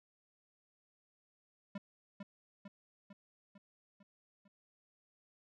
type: tone with echo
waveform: square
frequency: 199.7 Hz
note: G3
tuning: 32 cents sharp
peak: -40 dBFS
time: 1.75-1.78 s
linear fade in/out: 5 ms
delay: 450 ms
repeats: 6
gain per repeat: -4 dB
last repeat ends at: 4.48 s
effects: low-pass 3000 Hz 12 dB/octave